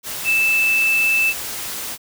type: tone in noise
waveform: sine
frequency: 2637 Hz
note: E7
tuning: in tune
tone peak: -14 dBFS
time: 0.24-1.34 s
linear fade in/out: 50 ms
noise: white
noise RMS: -28 dBFS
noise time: 0.03-1.98 s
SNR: +11 dB
effects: none